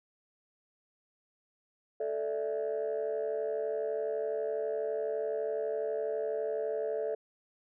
sine chord, A suspended fourth, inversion none, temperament equal, 440 / 587.3 / 659.3 Hz, A4 / D5 / E5, 0 / 0 / 0 cents, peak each -32 / -35 / -36 dBFS, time 2-7.15 s, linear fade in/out 5 ms, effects tanh soft clip ceiling -25 dBFS

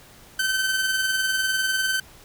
sawtooth tone with tremolo, 1537 Hz, G6, 35 cents flat, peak -16 dBFS, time 0.39-2 s, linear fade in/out 5 ms, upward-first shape sine, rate 20 Hz, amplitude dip 40%, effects pink hiss -49 dBFS RMS until 2.24 s

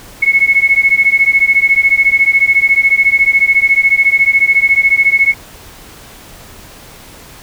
sine beating tone pair, 2187 / 2201 Hz, C#7 / C#7, -24 / -13 cents, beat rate 14 Hz, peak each -10 dBFS, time 0.22-5.34 s, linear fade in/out 10 ms, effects pink hiss -36 dBFS RMS until 7.42 s

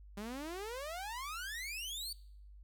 sawtooth exponential sweep, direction up, 196.7 to 4645 Hz, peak -37 dBFS, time 0.17-2.13 s, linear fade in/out 5 ms, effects noise-tail reverb RT60 0.7 s tail -23 dB re dry + added 50 Hz sine -52 dBFS peak until 2.63 s

